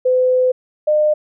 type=tone pair in turn; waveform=sine; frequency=508 / 606.3 Hz; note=B4 / D#5; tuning=+49 / -45 cents; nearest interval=minor third; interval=306 cents; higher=second; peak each=-11 dBFS; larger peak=neither; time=0.05-0.52 / 0.87-1.14 s; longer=first; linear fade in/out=10 ms; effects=none

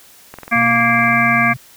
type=click train; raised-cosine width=0.5 ms; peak=-17 dBFS; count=18; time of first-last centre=0.34-1.131 s; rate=21.5 Hz
type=harmonic tone; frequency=233.1 Hz; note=A#3; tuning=in tune; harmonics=1 / 3 / 5 / 7 / 9 / 10; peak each=-19 / -20 / -18 / -18 / -17 / -19 dBFS; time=0.51-1.54 s; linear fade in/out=20 ms
type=tone with pitch glide; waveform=sine; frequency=124.8 to 128.75 Hz; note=B2 to C3; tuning=+19 to -28 cents; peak=-25 dBFS; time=0.55-1.57 s; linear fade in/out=10 ms; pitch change=+53 cents; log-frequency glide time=1.01-1.2 s
effects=white hiss -45 dBFS RMS until 1.76 s

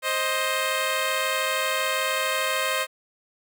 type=tone pair together; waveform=10% pulse; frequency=526 / 624.6 Hz; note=C5 / D#5; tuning=+9 / +7 cents; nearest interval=minor third; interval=298 cents; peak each=-17 / -18 dBFS; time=0.02-2.87 s; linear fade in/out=50 ms; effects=none

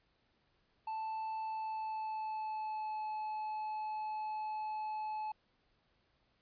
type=tone with pitch glide; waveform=triangle; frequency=880 to 859.9 Hz; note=A5 to A5; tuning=0 to -40 cents; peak=-35 dBFS; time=0.87-5.32 s; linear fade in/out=5 ms; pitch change=-40 cents; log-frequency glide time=1.41-3.05 s; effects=pink hiss -75 dBFS RMS until 6.41 s + resampled to 11025 Hz

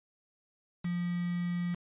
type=tone with quantisation; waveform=sine; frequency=175.1 Hz; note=F3; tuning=5 cents sharp; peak=-30 dBFS; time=0.84-1.75 s; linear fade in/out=10 ms; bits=7; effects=resampled to 8000 Hz

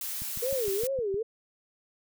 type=noise; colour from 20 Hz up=blue; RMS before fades=-35 dBFS; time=0.01-0.87 s; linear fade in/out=2 ms
type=click train; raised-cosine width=5 ms; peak=-30 dBFS; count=7; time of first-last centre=0.22-1.143 s; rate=6.5 Hz
type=tone with vibrato; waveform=sine; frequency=460 Hz; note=A#4; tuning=23 cents flat; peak=-27 dBFS; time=0.42-1.23 s; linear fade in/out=10 ms; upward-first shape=sine; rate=2.5 Hz; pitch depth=300 cents each way
effects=none

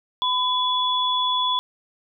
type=tone pair together; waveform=sine; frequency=1005 / 3416 Hz; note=B5 / G#7; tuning=+30 / +48 cents; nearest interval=octave + major sixth; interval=2118 cents; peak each=-22 dBFS; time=0.22-1.59 s; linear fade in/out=0 ms; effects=none

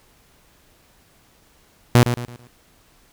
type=tone with echo; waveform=sawtooth; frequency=121 Hz; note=B2; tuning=35 cents flat; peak=-5 dBFS; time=1.95-2.03 s; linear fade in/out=0 ms; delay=110 ms; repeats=4; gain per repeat=-9 dB; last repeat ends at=2.47 s; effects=pink hiss -56 dBFS RMS until 3.12 s

